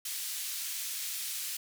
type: band-pass noise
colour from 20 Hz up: white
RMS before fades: -37 dBFS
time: 0.05-1.57 s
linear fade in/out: 5 ms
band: 2500 to 16000 Hz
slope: 12 dB/octave
effects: none